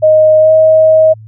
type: tone with pitch glide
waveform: sine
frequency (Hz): 622.3 to 632.4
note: D#5 to D#5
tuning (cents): 0 to +28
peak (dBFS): -3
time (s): 0.02-1.14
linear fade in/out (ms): 20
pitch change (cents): +28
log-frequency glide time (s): 0.39-0.52
effects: added 109 Hz sine -30 dBFS peak until 1.27 s